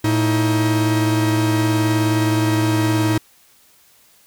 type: tone pair together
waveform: 45% pulse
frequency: 112 / 316.8 Hz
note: A2 / D#4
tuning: +31 / +31 cents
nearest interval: octave + tritone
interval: 1800 cents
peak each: -18 dBFS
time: 0.04-3.18 s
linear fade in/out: 5 ms
effects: white hiss -53 dBFS RMS until 4.26 s